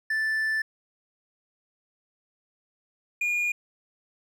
triangle tone pair in turn, 1760 / 2431 Hz, A6 / D#7, 0 / -41 cents, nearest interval tritone, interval 559 cents, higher second, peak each -22 dBFS, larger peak neither, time 0.1-0.62 / 3.21-3.52 s, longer first, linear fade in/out 5 ms, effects none

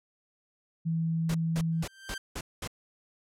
sine tone, 163.7 Hz, E3, 12 cents flat, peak -26 dBFS, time 0.85-1.84 s, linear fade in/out 20 ms
pink noise bursts, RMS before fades -36 dBFS, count 6, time 1.29-2.676 s, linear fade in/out 5 ms, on 56 ms, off 210 ms
sawtooth tone with exponential growth, 1568 Hz, G6, in tune, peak -31 dBFS, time 1.72-2.18 s, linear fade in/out 5 ms, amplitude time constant 100 ms
effects low-pass 11000 Hz 12 dB/octave

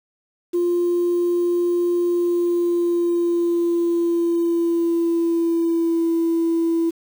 sine tone with pitch glide, 349.2 to 332.3 Hz, F4 to E4, 0 to +14 cents, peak -15 dBFS, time 0.53-6.91 s, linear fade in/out 20 ms, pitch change -86 cents, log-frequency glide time 2.01-6.11 s, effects tanh soft clip ceiling -14 dBFS + 7-bit

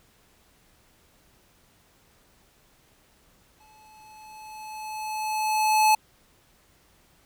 square tone with exponential growth, 862 Hz, A5, 36 cents flat, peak -16 dBFS, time 3.6-5.95 s, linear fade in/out 5 ms, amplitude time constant 510 ms, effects pink hiss -61 dBFS RMS until 7.25 s

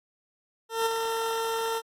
20% pulse tone with ADSR envelope, 453.1 Hz, A#4, 49 cents flat, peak -17 dBFS, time 0.69-1.82 s, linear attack 170 ms, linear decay 16 ms, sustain -5 dB, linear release 50 ms, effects AAC 64 kbps

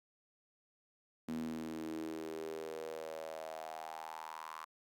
sawtooth tone with high-pass filter sweep, 79.9 Hz, D#2, 47 cents sharp, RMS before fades -44 dBFS, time 1.28-4.65 s, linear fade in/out 5 ms, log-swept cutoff 230 to 1100 Hz, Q 5.7, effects none

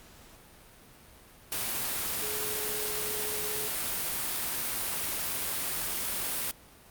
sine tone in noise, 424 Hz, G#4, 36 cents sharp, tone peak -39 dBFS, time 2.22-3.68 s, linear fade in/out 0 ms, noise white, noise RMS -32 dBFS, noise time 1.52-6.51 s, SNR -10 dB, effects pink hiss -54 dBFS RMS until 6.9 s + Opus 48 kbps

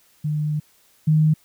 sine tone pair in turn, 151.1 / 155.08 Hz, D3 / D#3, +50 / -5 cents, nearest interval unison, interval 45 cents, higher second, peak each -20 / -13 dBFS, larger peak second, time 0.24-0.6 / 1.07-1.34 s, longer first, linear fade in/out 10 ms, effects white hiss -58 dBFS RMS until 1.44 s

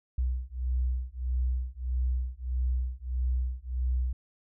sine beating tone pair, 61.9 / 63.5 Hz, B1 / B1, +5 / +49 cents, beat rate 1.6 Hz, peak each -30 dBFS, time 0.18-4.13 s, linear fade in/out 5 ms, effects none

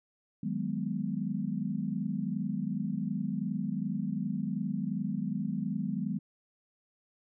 sine chord, G# minor seventh, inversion second, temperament equal, 155.56 / 185 / 207.7 / 246.9 Hz, D#3 / F#3 / G#3 / B3, 0 / 0 / 0 / 0 cents, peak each -38 / -35 / -34 / -37 dBFS, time 0.43-6.19 s, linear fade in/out 5 ms, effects none

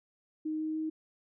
sine tone with pitch steps, 311.1 / 312.9 / 314.7 Hz, D#4 / D#4 / D#4, 0 / +10 / +20 cents, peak -31 dBFS, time 0.45-0.9 s, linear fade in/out 10 ms, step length 150 ms, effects none

